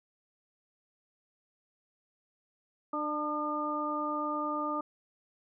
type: harmonic tone with a mistuned harmonic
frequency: 298.5 Hz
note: D4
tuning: 28 cents sharp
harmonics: 1 / 2 / 3 / 4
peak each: -36 / -38 / -39 / -33 dBFS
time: 2.93-4.81 s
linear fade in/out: 5 ms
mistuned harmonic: 4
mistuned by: +23 cents
effects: none